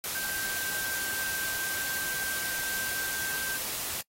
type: tone in noise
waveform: sine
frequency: 1568 Hz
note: G6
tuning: in tune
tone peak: -34 dBFS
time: 0.15-3.57 s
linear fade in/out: 0 ms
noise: white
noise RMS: -34 dBFS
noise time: 0.04-4.01 s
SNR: -3 dB
effects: noise-tail reverb RT60 0.1 s tail -24 dB re dry + AAC 48 kbps